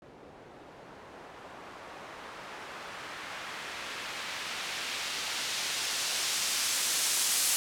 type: noise with low-pass filter sweep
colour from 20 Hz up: blue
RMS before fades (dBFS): -35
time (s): 0.02-7.56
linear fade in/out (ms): 0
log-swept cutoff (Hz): 450 to 9400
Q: 0.74
effects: none